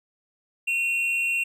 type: tone pair together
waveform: triangle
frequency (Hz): 2483 / 2739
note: D#7 / F7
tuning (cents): -4 / -34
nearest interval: major second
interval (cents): 170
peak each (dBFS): -30 / -21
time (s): 0.67-1.44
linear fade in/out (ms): 10
effects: none